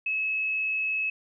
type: tone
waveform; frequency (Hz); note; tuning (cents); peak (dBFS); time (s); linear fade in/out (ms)
sine; 2583; E7; -36; -25; 0.06-1.1; 5
effects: none